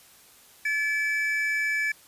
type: tone pair together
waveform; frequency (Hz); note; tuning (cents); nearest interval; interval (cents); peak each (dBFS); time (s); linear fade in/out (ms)
triangle; 1726 / 2308; A6 / D7; -34 / -31; perfect fourth; 503; -25; 0.65-1.92; 5
effects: white hiss -54 dBFS RMS until 2.07 s + resampled to 32000 Hz